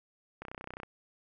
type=click train; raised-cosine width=0.5 ms; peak=-26 dBFS; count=14; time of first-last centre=0.42-0.833 s; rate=31.5 Hz; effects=none